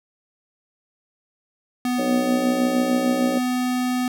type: tone with pitch glide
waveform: square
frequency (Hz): 248.2 to 250.6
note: B3 to B3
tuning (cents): +9 to +25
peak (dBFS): -21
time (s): 1.85-4.08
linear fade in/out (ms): 2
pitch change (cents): +16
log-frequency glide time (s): 2.06-2.4
type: harmonic tone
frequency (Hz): 61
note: B1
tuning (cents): -21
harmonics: 3 / 4 / 5 / 6 / 7 / 8 / 9 / 10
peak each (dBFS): -36 / -26 / -28 / -37 / -36 / -37 / -25 / -37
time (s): 1.98-3.39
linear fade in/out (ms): 10
effects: none